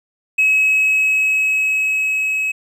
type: tone with level ramp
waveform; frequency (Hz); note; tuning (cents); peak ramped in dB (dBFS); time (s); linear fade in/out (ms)
triangle; 2563; E7; -49; -8 to -15; 0.38-2.52; 10
effects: tanh soft clip ceiling -7 dBFS